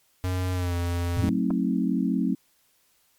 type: tone with pitch glide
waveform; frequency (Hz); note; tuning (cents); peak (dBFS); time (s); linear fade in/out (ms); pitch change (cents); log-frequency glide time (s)
square; 91.7 to 86.75; F#2 to F2; -15 to -11; -25; 0.24-1.29; 0; -96; 0.53-0.75
type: tone with exponential decay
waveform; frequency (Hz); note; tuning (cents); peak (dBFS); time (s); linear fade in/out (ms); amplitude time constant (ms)
sine; 109.5; A2; -8; -20; 1.17-1.53; 0; 77
type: chord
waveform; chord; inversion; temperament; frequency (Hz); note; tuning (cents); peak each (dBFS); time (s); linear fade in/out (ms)
sine; F# diminished seventh; none; just; 185 / 222 / 266.4 / 319.7; F#3 / A3 / C4 / Eb4; 0 / +16 / +31 / +47; -26 / -27 / -26 / -31; 1.22-2.35; 10
type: clicks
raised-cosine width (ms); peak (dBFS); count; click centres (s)
1; -21; 2; 1.505 / 1.508
effects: white hiss -65 dBFS RMS until 3.18 s + MP3 96 kbps